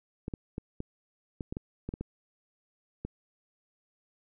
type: clicks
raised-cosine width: 3 ms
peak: -22 dBFS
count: 11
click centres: 0.281 / 0.338 / 0.581 / 0.804 / 1.408 / 1.525 / 1.569 / 1.89 / 1.939 / 2.01 / 3.05 s
effects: none